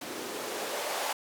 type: noise with band-pass filter sweep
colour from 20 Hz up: blue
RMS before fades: -35 dBFS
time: 0.01-1.13 s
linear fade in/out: 5 ms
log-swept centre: 270 to 720 Hz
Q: 2.1
effects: none